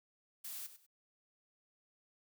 blue noise with echo, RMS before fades -45 dBFS, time 0.44-0.67 s, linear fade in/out 10 ms, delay 98 ms, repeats 2, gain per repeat -12 dB, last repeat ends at 0.866 s, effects none

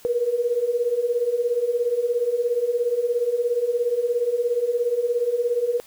sine beating tone pair, 467.3 / 484.3 Hz, A#4 / B4, +4 / -34 cents, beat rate 17 Hz, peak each -25 / -21 dBFS, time 0.05-5.8 s, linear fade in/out 0 ms, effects white hiss -50 dBFS RMS until 5.86 s

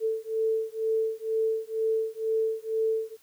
sine beating tone pair, 442.4 / 444.5 Hz, A4 / A4, +9 / +18 cents, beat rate 2.1 Hz, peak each -28 dBFS, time 0-3.17 s, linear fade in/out 50 ms, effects white hiss -61 dBFS RMS until 3.22 s

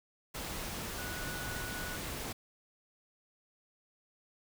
sine tone in noise, 1471 Hz, F#6, 11 cents flat, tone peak -43 dBFS, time 0.98-1.97 s, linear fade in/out 10 ms, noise pink, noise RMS -40 dBFS, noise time 0.34-2.33 s, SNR -6 dB, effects none

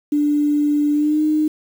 sine tone with pitch glide, 294.1 to 306.9 Hz, D4 to D#4, +3 to -24 cents, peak -14 dBFS, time 0.12-1.48 s, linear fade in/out 5 ms, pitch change +73 cents, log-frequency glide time 0.93-1.21 s, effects 7-bit

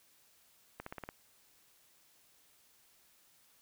accelerating click train, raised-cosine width 0.5 ms, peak -27 dBFS, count 6, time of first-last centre 0.8-1.09 s, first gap 64 ms, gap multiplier 0.95, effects white hiss -67 dBFS RMS until 3.61 s

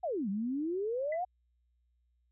sine exponential two-way sweep, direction down then up, 770 to 189.1 to 749 Hz, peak -31 dBFS, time 0.03-1.25 s, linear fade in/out 10 ms, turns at 0.29 s
sine tone with exponential decay, 2002 Hz, B6, 23 cents sharp, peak -37 dBFS, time 1.12-1.22 s, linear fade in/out 5 ms, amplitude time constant 21 ms
effects added 60 Hz sine -70 dBFS peak until 2.31 s

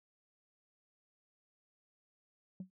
sine tone with exponential decay, 186.6 Hz, F#3, 15 cents sharp, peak -35 dBFS, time 2.6-2.7 s, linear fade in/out 2 ms, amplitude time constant 21 ms, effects tanh soft clip ceiling -37 dBFS + high-pass 100 Hz 12 dB/octave

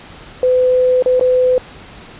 sine tone with dropouts, 506 Hz, B4, 42 cents sharp, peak -9 dBFS, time 0.43-1.58 s, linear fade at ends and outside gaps 1 ms, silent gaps 1.024-1.06 / 1.196-1.21 s, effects pink hiss -37 dBFS RMS until 2.19 s + resampled to 8000 Hz

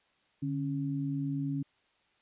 sine tone pair together, 146 / 275.6 Hz, D3 / C#4, -10 / -10 cents, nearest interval major seventh, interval 1100 cents, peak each -33 / -33 dBFS, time 0.42-1.63 s, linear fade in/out 10 ms, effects white hiss -70 dBFS RMS until 2.21 s + resampled to 8000 Hz

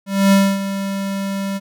square tone with ADSR envelope, 196.2 Hz, G3, 2 cents sharp, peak -9 dBFS, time 0.06-1.6 s, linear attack 260 ms, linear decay 260 ms, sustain -12 dB, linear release 36 ms, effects none

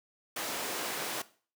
pink high-pass noise, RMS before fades -36 dBFS, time 0.36-1.22 s, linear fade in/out 5 ms, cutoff 350 Hz, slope 12 dB/octave, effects noise-tail reverb RT60 0.4 s tail -17 dB re dry

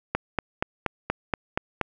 click train, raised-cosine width 0.5 ms, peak -8 dBFS, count 8, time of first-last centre 0.15-1.813 s, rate 4.21 Hz, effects none

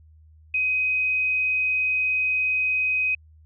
sine tone, 2517 Hz, D#7, 19 cents sharp, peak -20 dBFS, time 0.54-3.15 s, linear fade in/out 5 ms, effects added 78 Hz sine -49 dBFS peak until 3.45 s

